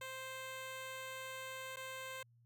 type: tone with dropouts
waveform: 10% pulse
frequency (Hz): 523.3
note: C5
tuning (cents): 0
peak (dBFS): -36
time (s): 0.01-2.23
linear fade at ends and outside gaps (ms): 5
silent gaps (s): 1.761-1.768
effects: added 118 Hz sine -65 dBFS peak until 2.45 s